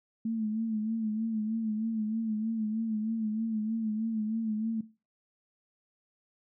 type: tone with vibrato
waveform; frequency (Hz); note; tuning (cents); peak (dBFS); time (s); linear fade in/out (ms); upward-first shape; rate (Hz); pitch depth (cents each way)
sine; 220; A3; 0; -28; 0.25-4.81; 5; sine; 3.2; 56
effects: noise-tail reverb RT60 0.3 s tail -17 dB re dry